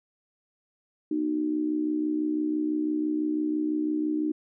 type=tone with amplitude modulation; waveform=sine; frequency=305.2 Hz; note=D#4; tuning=33 cents flat; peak=-21 dBFS; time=1.11-4.32 s; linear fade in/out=5 ms; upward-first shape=sine; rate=66 Hz; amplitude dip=70%; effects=none